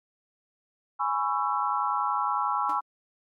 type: chord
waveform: sine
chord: C# minor seventh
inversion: second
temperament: just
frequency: 831.5 / 997.9 / 1108.7 / 1330.5 Hz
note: G#5 / B5 / C#6 / E6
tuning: +2 / +18 / 0 / +16 cents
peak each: -30 dBFS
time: 0.99-2.81 s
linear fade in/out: 20 ms
type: tone with exponential decay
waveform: sawtooth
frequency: 300.5 Hz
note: D4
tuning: 40 cents sharp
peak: -34 dBFS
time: 2.69-2.82 s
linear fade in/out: 5 ms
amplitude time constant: 28 ms
effects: none